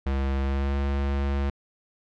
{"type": "tone with pitch glide", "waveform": "square", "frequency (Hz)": [67.8, 69.55], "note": ["C#2", "C#2"], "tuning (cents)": [-38, 6], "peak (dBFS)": -24, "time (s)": [0.06, 1.5], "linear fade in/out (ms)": 5, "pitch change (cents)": 44, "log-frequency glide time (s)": [0.41, 0.76], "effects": ["low-pass 3000 Hz 12 dB/octave"]}